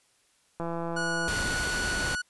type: click train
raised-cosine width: 1 ms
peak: -20 dBFS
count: 115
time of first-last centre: 0.6-1.279 s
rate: 168 Hz
type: tone with pitch glide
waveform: 45% pulse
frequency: 1459 to 1468.3 Hz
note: F#6 to F#6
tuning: -25 to -14 cents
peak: -29 dBFS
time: 0.96-2.22 s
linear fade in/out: 10 ms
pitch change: +11 cents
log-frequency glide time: 1.2-1.65 s
type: noise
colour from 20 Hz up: pink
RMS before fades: -32 dBFS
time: 1.28-2.15 s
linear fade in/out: 0 ms
effects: white hiss -66 dBFS RMS until 2.29 s + resampled to 24000 Hz